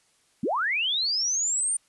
sine linear sweep, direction up, 168.6 to 9120 Hz, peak -23 dBFS, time 0.43-1.77 s, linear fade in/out 5 ms, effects white hiss -65 dBFS RMS until 1.88 s + resampled to 24000 Hz

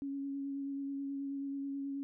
sine tone with vibrato, 277.2 Hz, C#4, in tune, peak -36 dBFS, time 0.02-2.03 s, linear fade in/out 0 ms, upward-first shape sine, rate 9.3 Hz, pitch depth 15 cents each way, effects none

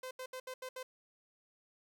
sawtooth tone bursts at uneven times, 514 Hz, C5, 31 cents flat, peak -38 dBFS, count 6, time 0.03-0.11 / 0.19-0.26 / 0.33-0.4 / 0.47-0.54 / 0.62-0.69 / 0.76-0.83 s, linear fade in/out 5 ms, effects none

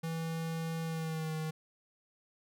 square tone with pitch glide, 163.5 to 157.48 Hz, E3 to D#3, -14 to +21 cents, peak -35 dBFS, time 0.03-1.51 s, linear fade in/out 10 ms, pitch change -65 cents, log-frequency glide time 0.84-1.34 s, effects none

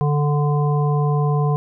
harmonic tone, 146.83 Hz, D3, in tune, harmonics 1 / 3 / 5 / 7, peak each -16 / -25 / -28 / -28 dBFS, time 0.01-1.56 s, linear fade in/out 0 ms, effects none

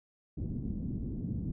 white low-pass noise, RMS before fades -36 dBFS, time 0.37-1.52 s, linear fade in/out 5 ms, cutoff 240 Hz, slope 24 dB/octave, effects none

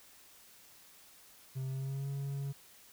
triangle tone with pitch glide, 131.9 to 138.94 Hz, C3 to C#3, +14 to +4 cents, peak -33 dBFS, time 1.55-2.53 s, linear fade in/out 20 ms, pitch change +90 cents, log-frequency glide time 1.67-2.09 s, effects white hiss -59 dBFS RMS until 2.92 s

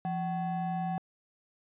triangle ring-modulated tone, 465.5 Hz, A#4, 2 cents flat, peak -25 dBFS, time 0.05-0.98 s, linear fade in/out 0 ms, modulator 293 Hz, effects resampled to 8000 Hz

